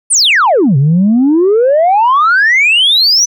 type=exponential two-way sweep; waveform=sine; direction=down then up; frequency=9880 to 130.81 to 6100 Hz; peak=-4 dBFS; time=0.1-3.26 s; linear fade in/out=20 ms; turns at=0.77 s; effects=tanh soft clip ceiling -3 dBFS